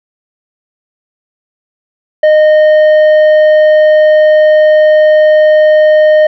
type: tone with tanh clipping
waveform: sine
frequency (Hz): 615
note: D#5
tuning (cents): -20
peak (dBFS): -4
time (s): 2.23-6.27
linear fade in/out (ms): 5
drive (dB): 7
effects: none